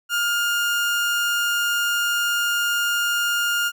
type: tone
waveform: 30% pulse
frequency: 1413 Hz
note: F6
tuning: 20 cents sharp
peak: -17 dBFS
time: 0.09-3.72 s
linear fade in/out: 50 ms
effects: none